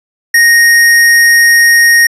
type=tone; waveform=square; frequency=1864.7 Hz; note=A#6; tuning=in tune; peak=-4 dBFS; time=0.34-2.07 s; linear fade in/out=5 ms; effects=resampled to 32000 Hz